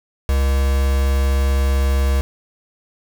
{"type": "tone with quantisation", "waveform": "triangle", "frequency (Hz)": 67.8, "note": "C#2", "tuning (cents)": -38, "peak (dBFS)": -12, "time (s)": [0.29, 2.21], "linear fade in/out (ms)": 0, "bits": 4, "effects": []}